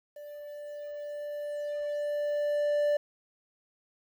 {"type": "tone with level ramp", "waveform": "triangle", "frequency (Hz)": 587.3, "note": "D5", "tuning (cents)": 0, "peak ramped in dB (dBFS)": [-40, -21], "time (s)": [0.16, 2.97], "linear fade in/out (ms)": 5, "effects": ["10-bit"]}